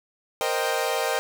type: chord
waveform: sawtooth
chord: C minor seventh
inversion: third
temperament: equal with one note detuned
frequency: 466.2 / 523.3 / 618.7 / 784 Hz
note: Bb4 / C5 / Eb5 / G5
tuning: 0 / 0 / -10 / 0 cents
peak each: -25 dBFS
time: 0.41-1.19 s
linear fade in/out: 0 ms
effects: none